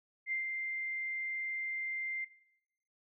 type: tone with ADSR envelope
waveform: sine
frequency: 2093 Hz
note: C7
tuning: in tune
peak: -31 dBFS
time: 0.26-2.25 s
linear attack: 59 ms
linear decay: 120 ms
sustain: -3 dB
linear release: 10 ms
effects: noise-tail reverb RT60 0.8 s tail -20 dB re dry